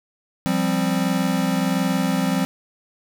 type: chord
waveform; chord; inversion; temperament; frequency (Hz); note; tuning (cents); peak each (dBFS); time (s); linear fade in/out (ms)
square; F suspended second; none; equal; 174.61 / 196 / 261.6; F3 / G3 / C4; 0 / 0 / 0; -24; 0.46-2.45; 0
effects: none